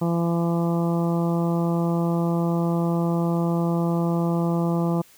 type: harmonic tone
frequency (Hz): 169.4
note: E3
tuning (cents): +48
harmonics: 1 / 2 / 3 / 4 / 5 / 6 / 7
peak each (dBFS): -21 / -27 / -31 / -33 / -35 / -37 / -38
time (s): 0.01-5.02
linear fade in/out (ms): 10
effects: white hiss -53 dBFS RMS until 5.17 s